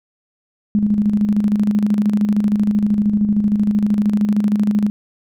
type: tone with tremolo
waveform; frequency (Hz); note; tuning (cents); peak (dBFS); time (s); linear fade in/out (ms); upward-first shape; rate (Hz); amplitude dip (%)
sine; 208.2; G#3; +5; -11; 0.75-4.9; 0; square; 13; 50
effects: none